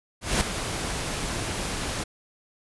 pink noise with ADSR envelope, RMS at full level -21 dBFS, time 0.21-2.04 s, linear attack 200 ms, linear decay 3 ms, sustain -9 dB, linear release 11 ms, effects resampled to 24000 Hz

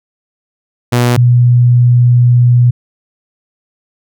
sawtooth / sine tone pair in turn, 121.6 / 122.07 Hz, B2 / B2, -26 / -20 cents, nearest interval unison, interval 6 cents, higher second, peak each -4 dBFS, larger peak neither, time 0.92-1.17 / 1.17-2.71 s, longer second, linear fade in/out 10 ms, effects none

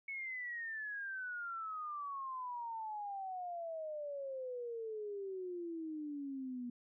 sine exponential sweep, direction down, 2217 to 240 Hz, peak -40 dBFS, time 0.08-6.7 s, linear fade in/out 5 ms, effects none

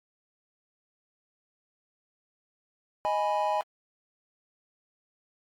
triangle chord, G# minor, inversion second, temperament equal, 622.3 / 830.6 / 987.8 Hz, D#5 / G#5 / B5, 0 / 0 / 0 cents, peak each -28 / -26 / -29 dBFS, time 3.05-3.61 s, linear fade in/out 0 ms, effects AAC 64 kbps

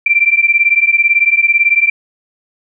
sine beating tone pair, 2346 / 2364 Hz, D7 / D7, -2 / +11 cents, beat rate 18 Hz, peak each -11 dBFS, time 0.06-1.9 s, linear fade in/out 5 ms, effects none

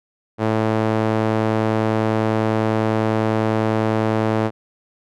sawtooth tone with band-pass filter, 110 Hz, A2, in tune, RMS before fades -19 dBFS, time 0.38-4.51 s, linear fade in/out 50 ms, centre 550 Hz, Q 0.64, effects none

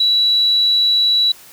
sine tone, 3927 Hz, B7, 11 cents flat, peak -11 dBFS, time 0-1.32 s, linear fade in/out 5 ms, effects white hiss -42 dBFS RMS until 1.52 s

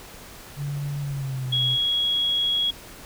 sine tone with pitch glide, 143.3 to 126.2 Hz, D3 to B2, -42 to +38 cents, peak -26 dBFS, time 0.56-1.78 s, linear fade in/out 50 ms, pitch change -220 cents, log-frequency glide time 1.02-1.55 s
sine tone, 3322 Hz, G#7, in tune, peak -20 dBFS, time 1.52-2.71 s, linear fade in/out 10 ms
effects pink hiss -43 dBFS RMS until 3.05 s

